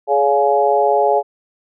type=harmonic tone with a mistuned harmonic; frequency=140 Hz; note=C#3; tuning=18 cents sharp; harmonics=3 / 4 / 5 / 6; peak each=-17 / -17 / -17 / -17 dBFS; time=0.07-1.23 s; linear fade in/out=50 ms; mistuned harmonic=4; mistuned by=+15 cents; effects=none